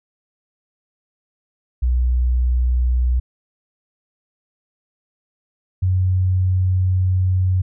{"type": "tone pair in turn", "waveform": "sine", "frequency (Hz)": [61.74, 92.51], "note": ["B1", "F#2"], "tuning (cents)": [0, 0], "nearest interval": "perfect fifth", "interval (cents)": 700, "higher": "second", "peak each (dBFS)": [-14, -14], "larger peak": "neither", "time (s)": [[1.82, 3.2], [5.82, 7.62]], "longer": "second", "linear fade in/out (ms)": 10, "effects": []}